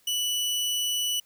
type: tone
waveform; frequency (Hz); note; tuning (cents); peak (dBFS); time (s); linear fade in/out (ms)
sawtooth; 2960; F#7; 0; -22; 0.07-1.2; 5
effects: white hiss -63 dBFS RMS until 1.25 s